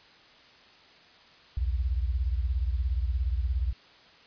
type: beating tone pair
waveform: sine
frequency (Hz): 60 / 77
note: B1 / D#2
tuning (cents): -49 / -17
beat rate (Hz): 17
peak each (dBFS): -26 / -31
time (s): 1.57-3.73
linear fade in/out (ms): 5
effects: white hiss -55 dBFS RMS until 4.26 s + resampled to 11025 Hz